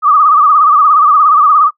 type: tone with vibrato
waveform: sine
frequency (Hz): 1201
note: D6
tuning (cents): +38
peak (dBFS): -4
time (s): 0.02-1.71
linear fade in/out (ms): 50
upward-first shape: sine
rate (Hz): 17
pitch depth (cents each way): 100
effects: noise-tail reverb RT60 0.1 s tail -22 dB re dry